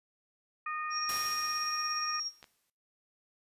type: harmonic tone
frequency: 615 Hz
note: D#5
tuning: 20 cents flat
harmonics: 2 / 3 / 4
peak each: -35 / -41 / -42 dBFS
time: 0.66-2.2 s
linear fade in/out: 5 ms
type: tone with tremolo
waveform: sine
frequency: 5588 Hz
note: F8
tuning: in tune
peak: -32 dBFS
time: 0.9-2.32 s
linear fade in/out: 50 ms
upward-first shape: sine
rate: 17 Hz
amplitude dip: 40%
type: noise with exponential decay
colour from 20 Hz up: white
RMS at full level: -38 dBFS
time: 1.09-2.7 s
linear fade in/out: 1 ms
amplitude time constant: 350 ms
type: clicks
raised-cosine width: 0.2 ms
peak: -32 / -34 dBFS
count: 2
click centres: 2.428 / 2.442 s
effects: noise-tail reverb RT60 0.4 s tail -18 dB re dry + resampled to 32000 Hz